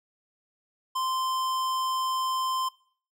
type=tone with hard clipping; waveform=sine; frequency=1040 Hz; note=C6; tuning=11 cents flat; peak=-28 dBFS; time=0.95-2.69 s; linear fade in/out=10 ms; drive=18 dB; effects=noise-tail reverb RT60 0.5 s tail -22 dB re dry